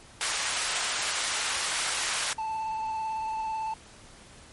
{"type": "high-pass noise", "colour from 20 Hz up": "pink", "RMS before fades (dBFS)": -29, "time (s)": [0.21, 2.33], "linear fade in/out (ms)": 0, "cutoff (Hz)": 1100, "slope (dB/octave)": 12}
{"type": "tone with vibrato", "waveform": "triangle", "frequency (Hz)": 880, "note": "A5", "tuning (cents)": 0, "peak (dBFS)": -27, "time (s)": [2.38, 3.74], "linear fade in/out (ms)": 5, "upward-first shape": "sine", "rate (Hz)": 18, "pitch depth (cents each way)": 20}
{"effects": ["pink hiss -51 dBFS RMS until 4.52 s", "MP3 48 kbps"]}